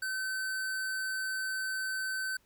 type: tone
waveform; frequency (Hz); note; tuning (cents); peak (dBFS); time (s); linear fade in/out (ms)
square; 1532; G6; -40; -33; 0.02-2.37; 5
effects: pink hiss -69 dBFS RMS until 2.45 s